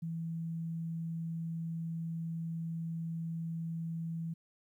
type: tone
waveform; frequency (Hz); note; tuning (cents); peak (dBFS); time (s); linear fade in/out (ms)
sine; 164.81; E3; 0; -35; 0.02-4.34; 10
effects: 12-bit